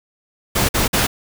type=noise bursts; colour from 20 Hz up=pink; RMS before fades=-17 dBFS; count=3; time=0.55-1.07 s; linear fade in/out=10 ms; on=140 ms; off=50 ms; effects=none